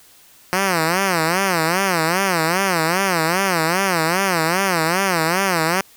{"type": "tone with vibrato", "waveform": "5% pulse", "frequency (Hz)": 176.9, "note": "F3", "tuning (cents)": 23, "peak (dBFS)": -5, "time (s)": [0.53, 5.81], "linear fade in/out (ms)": 0, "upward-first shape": "sine", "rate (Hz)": 2.5, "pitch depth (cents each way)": 190, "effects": ["white hiss -49 dBFS RMS until 5.96 s"]}